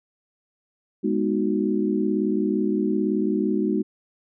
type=chord; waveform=sine; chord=G# minor seventh; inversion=none; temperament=equal with one note detuned; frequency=207.7 / 245.5 / 311.1 / 370 Hz; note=G#3 / B3 / D#4 / F#4; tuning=0 / -10 / 0 / 0 cents; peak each=-24 / -28 / -25 / -26 dBFS; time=1.03-3.83 s; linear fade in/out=20 ms; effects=none